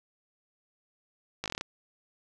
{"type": "slowing click train", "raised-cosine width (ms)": 0.2, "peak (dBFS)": -16, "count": 8, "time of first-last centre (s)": [1.44, 1.611], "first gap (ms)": 18, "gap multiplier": 1.1, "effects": []}